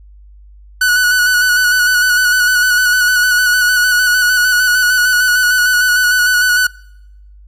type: tone with vibrato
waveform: 45% pulse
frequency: 1480 Hz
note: F#6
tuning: in tune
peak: -9 dBFS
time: 0.81-6.67 s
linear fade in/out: 5 ms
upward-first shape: square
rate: 6.6 Hz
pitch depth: 24 cents each way
effects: noise-tail reverb RT60 0.9 s tail -26 dB re dry + added 50 Hz sine -37 dBFS peak until 7.47 s